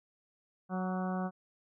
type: harmonic tone with a mistuned harmonic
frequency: 185 Hz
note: F#3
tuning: in tune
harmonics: 1 / 2 / 3 / 4 / 5 / 6 / 7 / 8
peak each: -33 / -44 / -43 / -40 / -48 / -45 / -48 / -48 dBFS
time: 0.69-1.31 s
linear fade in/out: 50 ms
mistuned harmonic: 6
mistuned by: +28 cents
effects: none